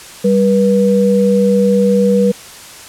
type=tone pair together; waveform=sine; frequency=196 / 484.8 Hz; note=G3 / B4; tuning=0 / -32 cents; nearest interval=octave + major third; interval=1568 cents; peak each=-11 dBFS; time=0.24-2.32 s; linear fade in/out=10 ms; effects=white hiss -34 dBFS RMS until 2.88 s + low-pass 10000 Hz 12 dB/octave